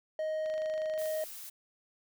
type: tone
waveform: triangle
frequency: 625 Hz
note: D#5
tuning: 8 cents sharp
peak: -29 dBFS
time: 0.19-1.24 s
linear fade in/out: 2 ms
type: click train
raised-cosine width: 0.2 ms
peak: -32 dBFS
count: 16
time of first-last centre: 0.46-1.058 s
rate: 25.1 Hz
type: noise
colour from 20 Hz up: blue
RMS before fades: -45 dBFS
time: 0.98-1.5 s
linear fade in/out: 10 ms
effects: none